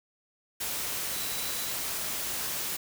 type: tone in noise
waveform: sine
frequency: 3951 Hz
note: B7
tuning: in tune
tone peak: -42 dBFS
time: 1.12-1.72 s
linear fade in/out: 10 ms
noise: white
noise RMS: -33 dBFS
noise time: 0.6-2.77 s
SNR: -12 dB
effects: none